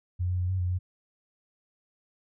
sine tone with pitch steps, 89.4 / 90.5 / 89.7 / 93.7 / 89.7 / 90.8 Hz, F2 / F#2 / F2 / F#2 / F2 / F#2, +41 / -38 / +47 / +22 / +47 / -32 cents, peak -25 dBFS, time 0.19-0.79 s, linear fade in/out 20 ms, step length 100 ms, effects none

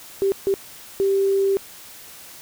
sine tone bursts at uneven times, 391.5 Hz, G4, 2 cents flat, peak -16 dBFS, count 3, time 0.22-0.32 / 0.47-0.54 / 1-1.57 s, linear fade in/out 0 ms, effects white hiss -42 dBFS RMS until 2.41 s

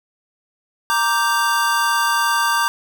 square chord, G minor, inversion first, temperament equal, 932.3 / 1174.7 / 1568 Hz, Bb5 / D6 / G6, 0 / 0 / 0 cents, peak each -21 dBFS, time 0.9-2.68 s, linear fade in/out 0 ms, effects none

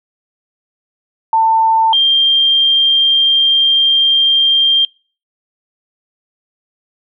sine tone pair in turn, 894 / 3186 Hz, A5 / G7, +27 / +27 cents, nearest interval octave + minor seventh, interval 2200 cents, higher second, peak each -8 dBFS, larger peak neither, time 1.33-1.93 / 1.93-4.85 s, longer second, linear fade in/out 2 ms, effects noise-tail reverb RT60 0.4 s tail -26 dB re dry

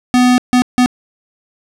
square tone bursts at uneven times, 248.9 Hz, B3, 14 cents sharp, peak -8 dBFS, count 3, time 0.14-0.38 / 0.53-0.62 / 0.78-0.86 s, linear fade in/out 0 ms, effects low-pass 9000 Hz 12 dB/octave

